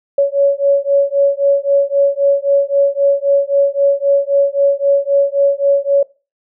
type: beating tone pair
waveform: sine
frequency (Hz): 558 / 561.8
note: C#5 / C#5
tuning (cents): +11 / +23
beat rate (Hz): 3.8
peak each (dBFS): -13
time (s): 0.18-6.03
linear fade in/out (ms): 5
effects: noise-tail reverb RT60 0.3 s tail -20 dB re dry